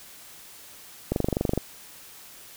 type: click train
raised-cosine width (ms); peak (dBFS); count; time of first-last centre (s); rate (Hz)
2; -10; 12; 1.12-1.576; 24.1
effects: white hiss -47 dBFS RMS until 2.56 s